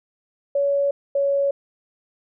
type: tone pair in turn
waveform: sine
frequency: 563 / 559.1 Hz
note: C#5 / C#5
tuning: +27 / +15 cents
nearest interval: unison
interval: 12 cents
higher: first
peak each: -17 dBFS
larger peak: neither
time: 0.55-0.91 / 1.15-1.51 s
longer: neither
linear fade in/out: 5 ms
effects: none